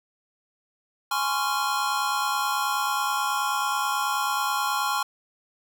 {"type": "chord", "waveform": "square", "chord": "Db major seventh", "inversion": "second", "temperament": "just", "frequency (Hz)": [831.5, 1039.4, 1108.7, 1385.9], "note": ["Ab5", "C6", "Db6", "F6"], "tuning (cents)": [2, -12, 0, -14], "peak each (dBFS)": -30, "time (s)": [1.11, 5.03], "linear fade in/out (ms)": 5, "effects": []}